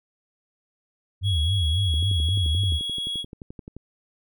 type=tone with vibrato; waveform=sine; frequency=87.3 Hz; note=F2; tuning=in tune; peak=-20 dBFS; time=1.21-2.8 s; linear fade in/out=50 ms; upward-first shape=sine; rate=3.7 Hz; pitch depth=260 cents each way
type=tone; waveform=triangle; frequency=3331 Hz; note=G#7; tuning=4 cents sharp; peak=-25 dBFS; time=1.23-3.25 s; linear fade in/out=50 ms
type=click train; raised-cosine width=3 ms; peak=-25 dBFS; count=22; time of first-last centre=1.94-3.766 s; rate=11.5 Hz
effects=none